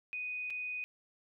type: tone with dropouts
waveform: sine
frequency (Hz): 2489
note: D#7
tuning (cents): 0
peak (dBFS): -36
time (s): 0.13-0.84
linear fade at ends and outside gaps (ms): 0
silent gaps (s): 0.501-0.505
effects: none